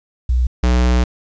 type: tone pair in turn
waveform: sine / square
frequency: 61.74 / 61.41 Hz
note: B1 / B1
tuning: 0 / -9 cents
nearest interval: unison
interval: 9 cents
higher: first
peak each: -12 dBFS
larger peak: neither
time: 0.29-0.47 / 0.63-1.04 s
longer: second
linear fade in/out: 5 ms
effects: resampled to 16000 Hz + 8-bit